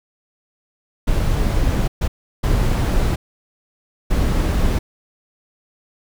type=noise bursts at uneven times; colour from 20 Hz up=brown; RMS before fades=-17 dBFS; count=4; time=1.07-1.88 / 2.01-2.08 / 2.43-3.16 / 4.1-4.79 s; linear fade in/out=10 ms; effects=none